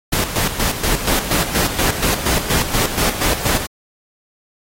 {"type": "noise with tremolo", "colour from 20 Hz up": "pink", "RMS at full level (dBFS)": -17, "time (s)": [0.12, 3.67], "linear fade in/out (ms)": 10, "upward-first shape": "square", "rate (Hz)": 4.2, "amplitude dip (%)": 60, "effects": ["AAC 48 kbps"]}